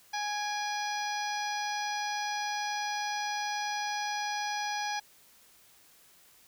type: harmonic tone with a mistuned harmonic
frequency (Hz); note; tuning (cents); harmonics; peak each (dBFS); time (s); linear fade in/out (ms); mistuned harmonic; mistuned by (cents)
830.6; G#5; 0; 1 / 2 / 3 / 4 / 5 / 6 / 7; -33 / -38 / -42 / -44 / -45 / -42 / -43; 0.13-5; 10; 3; -61
effects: white hiss -60 dBFS RMS until 6.47 s